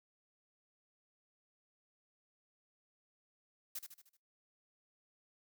blue noise with echo, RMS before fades -42 dBFS, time 3.75-3.79 s, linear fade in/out 5 ms, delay 76 ms, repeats 5, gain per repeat -6 dB, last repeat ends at 4.17 s, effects noise-tail reverb RT60 0.2 s tail -21 dB re dry

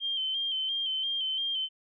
sine tone with vibrato, 3136 Hz, G7, in tune, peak -28 dBFS, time 0-1.69 s, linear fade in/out 50 ms, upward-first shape square, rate 2.9 Hz, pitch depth 35 cents each way, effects none

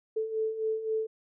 sine beating tone pair, 436.9 / 440.7 Hz, A4 / A4, -12 / +3 cents, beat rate 3.8 Hz, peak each -35 / -29 dBFS, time 0.16-1.07 s, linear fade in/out 10 ms, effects none

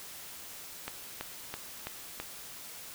click train, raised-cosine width 0.3 ms, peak -20 dBFS, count 5, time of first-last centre 0.88-2.2 s, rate 3.03 Hz, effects white hiss -46 dBFS RMS until 2.94 s

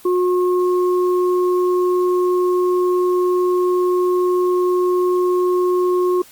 sine tone pair together, 361.1 / 1082 Hz, F#4 / C#6, -42 / -42 cents, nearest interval octave + perfect fifth, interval 1900 cents, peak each -14 / -24 dBFS, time 0.05-6.22 s, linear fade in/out 5 ms, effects white hiss -45 dBFS RMS until 6.31 s + Opus 32 kbps

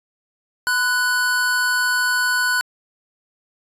square tone pair together, 1013 / 1480 Hz, B5 / F#6, +44 / 0 cents, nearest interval perfect fifth, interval 656 cents, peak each -27 / -18 dBFS, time 0.67-2.61 s, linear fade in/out 0 ms, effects resampled to 32000 Hz

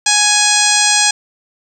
harmonic tone, 833 Hz, G#5, 5 cents sharp, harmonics 1 / 2 / 3 / 4 / 5 / 6 / 7 / 8 / 9 / 10, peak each -19 / -19 / -19 / -19 / -19 / -19 / -19 / -19 / -19 / -19 dBFS, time 0.06-1.11 s, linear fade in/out 5 ms, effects 7-bit

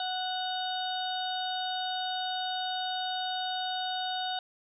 harmonic tone, 740 Hz, F#5, in tune, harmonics 1 / 2 / 4 / 5 / 6, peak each -33 / -40 / -40 / -36 / -46 dBFS, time 0-4.39 s, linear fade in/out 2 ms, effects none

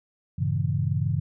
sine chord, G diminished seventh, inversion none, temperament equal, 98 / 116.54 / 138.59 / 164.81 Hz, G2 / Bb2 / Db3 / Fb3, 0 / 0 / 0 / 0 cents, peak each -27 / -30 / -26 / -30 dBFS, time 0.38-1.2 s, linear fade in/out 10 ms, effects none

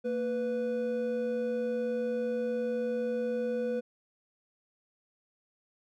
triangle tone pair together, 229.7 / 493.9 Hz, A#3 / B4, -25 / 0 cents, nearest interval octave + minor second, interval 1325 cents, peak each -33 / -28 dBFS, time 0.04-3.81 s, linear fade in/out 20 ms, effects none

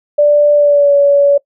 sine tone with pitch glide, 587.3 to 567.6 Hz, D5 to C#5, 0 to +41 cents, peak -5 dBFS, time 0.18-1.38 s, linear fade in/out 10 ms, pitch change -59 cents, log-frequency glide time 0.54-0.94 s, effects noise-tail reverb RT60 0.1 s tail -21 dB re dry

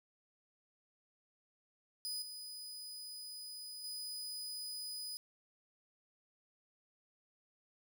sawtooth tone with level steps, 4978 Hz, D#8, in tune, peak -36 / -43 / -39 dBFS, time 2.05-5.17 s, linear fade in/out 0 ms, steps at 2.22 / 3.84 s, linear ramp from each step 2 ms, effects none

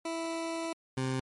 20% pulse tone pair in turn, 329.6 / 130.8 Hz, E4 / C3, 0 / 0 cents, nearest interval octave + major third, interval 1600 cents, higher first, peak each -28 / -25 dBFS, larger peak second, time 0.05-0.73 / 0.97-1.2 s, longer first, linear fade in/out 5 ms, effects MP3 48 kbps

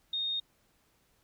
sine tone, 3696 Hz, A#7, 16 cents flat, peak -30 dBFS, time 0.13-0.4 s, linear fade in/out 5 ms, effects pink hiss -70 dBFS RMS until 1.23 s

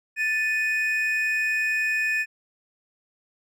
triangle tone pair together, 1760 / 2489 Hz, A6 / D#7, 0 / 0 cents, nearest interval tritone, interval 600 cents, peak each -23 dBFS, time 0.16-2.26 s, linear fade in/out 50 ms, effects none

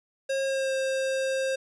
square tone with pitch glide, 540 to 531.3 Hz, C#5 to C5, -45 to +26 cents, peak -26 dBFS, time 0.29-1.56 s, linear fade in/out 10 ms, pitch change -29 cents, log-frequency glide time 0.45-0.74 s, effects resampled to 22050 Hz + 11-bit

